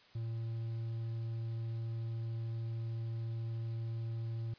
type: tone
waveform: triangle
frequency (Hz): 114.2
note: A#2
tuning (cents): -35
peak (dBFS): -34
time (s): 0.15-4.54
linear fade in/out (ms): 5
effects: white hiss -62 dBFS RMS until 4.58 s + resampled to 11025 Hz